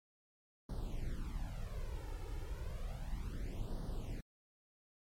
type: noise with flanger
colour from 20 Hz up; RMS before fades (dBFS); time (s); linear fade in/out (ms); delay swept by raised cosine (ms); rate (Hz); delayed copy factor
brown; -41; 0.69-4.21; 5; 0.2 to 2.3; 0.32; +1
effects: MP3 64 kbps